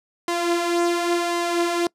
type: tone with flanger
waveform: sawtooth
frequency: 345 Hz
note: F4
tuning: 21 cents flat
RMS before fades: -22 dBFS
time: 0.28-1.87 s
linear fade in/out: 2 ms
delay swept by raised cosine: 0.98 to 5.68 ms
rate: 0.92 Hz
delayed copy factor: +0.5
effects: noise-tail reverb RT60 0.1 s tail -24 dB re dry + low-pass 10000 Hz 12 dB/octave